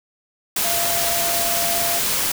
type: tone in noise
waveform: sine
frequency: 685 Hz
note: F5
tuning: 34 cents flat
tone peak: -25 dBFS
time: 0.64-1.99 s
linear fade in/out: 5 ms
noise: white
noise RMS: -21 dBFS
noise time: 0.56-2.32 s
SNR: -7 dB
effects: none